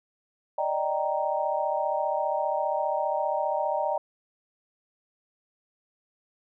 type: chord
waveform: sine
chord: Eb major seventh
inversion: third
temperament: equal with one note detuned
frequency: 587.3 / 622.3 / 780.8 / 932.3 Hz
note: D5 / Eb5 / G5 / Bb5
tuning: 0 / 0 / -7 / 0 cents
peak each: -30 dBFS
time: 0.58-3.98 s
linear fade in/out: 5 ms
effects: none